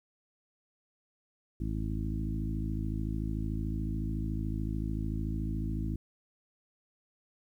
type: harmonic tone with a mistuned harmonic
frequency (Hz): 53.7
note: A1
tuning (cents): -41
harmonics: 1 / 2 / 3 / 4 / 5 / 6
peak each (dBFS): -34 / -37 / -39 / -40 / -41 / -42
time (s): 1.6-5.96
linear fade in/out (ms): 5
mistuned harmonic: 1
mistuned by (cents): +20
effects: 11-bit